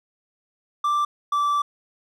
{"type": "tone pair in turn", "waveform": "triangle", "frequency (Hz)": [1176, 1163.8], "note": ["D6", "D6"], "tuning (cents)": [2, -16], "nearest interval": "unison", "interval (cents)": 18, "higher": "first", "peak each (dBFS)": -17, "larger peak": "neither", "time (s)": [[0.84, 1.05], [1.32, 1.62]], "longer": "second", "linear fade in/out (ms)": 5, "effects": []}